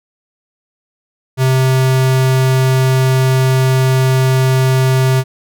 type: tone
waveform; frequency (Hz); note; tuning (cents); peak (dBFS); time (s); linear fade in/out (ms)
square; 130.81; C3; 0; -10; 1.37-5.24; 50
effects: none